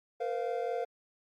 triangle chord, Bb suspended second, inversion none, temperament equal with one note detuned, 466.2 / 510.7 / 698.5 Hz, Bb4 / C5 / F5, 0 / -42 / 0 cents, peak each -33 / -34 / -34 dBFS, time 0.2-0.85 s, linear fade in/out 10 ms, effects Opus 48 kbps

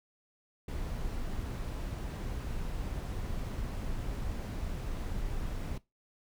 brown noise, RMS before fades -36 dBFS, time 0.68-5.78 s, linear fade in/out 5 ms, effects noise-tail reverb RT60 0.2 s tail -19 dB re dry

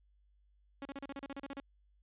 sawtooth tone bursts, 277.2 Hz, C#4, in tune, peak -37 dBFS, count 12, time 0.82-1.601 s, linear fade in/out 2 ms, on 33 ms, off 35 ms, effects added 50 Hz sine -66 dBFS peak until 2.02 s + resampled to 8000 Hz

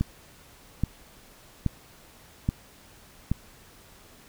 click train, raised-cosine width 5 ms, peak -11 dBFS, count 5, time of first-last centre 0.01-3.316 s, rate 1.21 Hz, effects pink hiss -53 dBFS RMS until 4.28 s

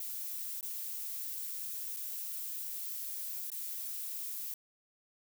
violet noise with dropouts, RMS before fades -40 dBFS, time 0-4.54 s, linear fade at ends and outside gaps 2 ms, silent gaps 0.61-0.628 / 1.965-1.969 / 3.502-3.517 s, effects none

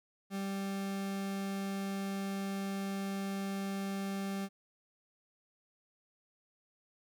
40% pulse tone, 196 Hz, G3, in tune, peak -34 dBFS, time 0.3-4.49 s, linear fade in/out 50 ms, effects none

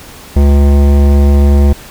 sine tone with hard clipping, 70.9 Hz, C#2, 40 cents sharp, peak -6 dBFS, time 0.36-1.73 s, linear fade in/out 5 ms, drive 16 dB, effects pink hiss -33 dBFS RMS until 1.9 s

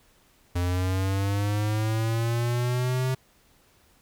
square linear sweep, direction up, 87.31 to 130.81 Hz, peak -24 dBFS, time 0.55-3.15 s, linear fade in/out 10 ms, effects pink hiss -61 dBFS RMS until 4.01 s

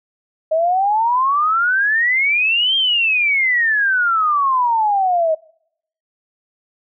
sine exponential two-way sweep, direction up then down, 622.3 to 3214 to 622.3 Hz, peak -13 dBFS, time 0.51-5.35 s, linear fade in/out 10 ms, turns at 2.76 s, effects noise-tail reverb RT60 0.7 s tail -25 dB re dry

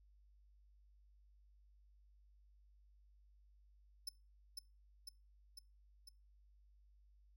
sawtooth tone with echo, 5274 Hz, E8, in tune, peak -38 dBFS, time 4.07-4.09 s, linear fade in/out 5 ms, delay 500 ms, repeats 4, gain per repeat -3 dB, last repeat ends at 6.09 s, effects noise-tail reverb RT60 0.3 s tail -24 dB re dry + added 50 Hz sine -65 dBFS peak until 7.36 s

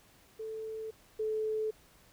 sine tone pair in turn, 440 / 434.2 Hz, A4 / A4, 0 / -23 cents, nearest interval unison, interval 23 cents, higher first, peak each -37 / -30 dBFS, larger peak second, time 0.39-0.91 / 1.19-1.71 s, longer neither, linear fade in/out 10 ms, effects pink hiss -62 dBFS RMS until 2.12 s

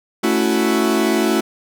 40% pulse chord, F# minor seventh, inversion first, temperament equal, 220 / 277.2 / 329.6 / 370 Hz, A3 / C#4 / E4 / F#4, 0 / 0 / 0 / 0 cents, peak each -19 / -22 / -19 / -19 dBFS, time 0.23-1.41 s, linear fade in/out 10 ms, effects none

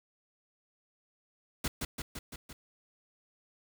pink noise with echo, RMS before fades -32 dBFS, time 1.64-1.68 s, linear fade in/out 5 ms, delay 170 ms, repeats 5, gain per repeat -3 dB, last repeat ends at 2.53 s, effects none

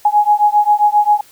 sine beating tone pair, 830.6 / 838.1 Hz, G#5 / G#5, 0 / +16 cents, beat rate 7.5 Hz, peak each -12 dBFS, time 0.05-1.21 s, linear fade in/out 5 ms, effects white hiss -46 dBFS RMS until 1.31 s

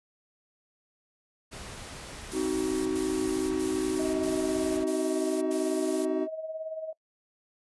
pink noise, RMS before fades -42 dBFS, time 1.51-4.85 s, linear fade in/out 20 ms
blue noise bursts, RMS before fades -38 dBFS, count 6, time 2.31-6.055 s, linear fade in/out 10 ms, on 550 ms, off 89 ms
triangle chord, C diminished, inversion none, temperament just, 261.6 / 314 / 376.7 Hz, C4 / Eb4 / Gb4, 0 / +16 / +31 cents, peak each -32 / -28 / -27 dBFS, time 2.32-6.28 s, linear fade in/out 50 ms
sine tone with tremolo, 636 Hz, D#5, 38 cents sharp, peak -31 dBFS, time 3.99-6.93 s, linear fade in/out 5 ms, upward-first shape sine, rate 18 Hz, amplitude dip 60%
effects noise-tail reverb RT60 0.1 s tail -21 dB re dry + resampled to 24000 Hz

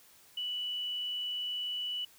sine tone, 2960 Hz, F#7, in tune, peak -33 dBFS, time 0.37-2.05 s, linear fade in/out 5 ms, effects white hiss -60 dBFS RMS until 2.18 s

